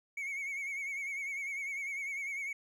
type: tone with vibrato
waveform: triangle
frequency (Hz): 2213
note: C#7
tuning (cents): -3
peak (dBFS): -34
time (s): 0.17-2.53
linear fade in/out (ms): 5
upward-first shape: triangle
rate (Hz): 10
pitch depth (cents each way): 79
effects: none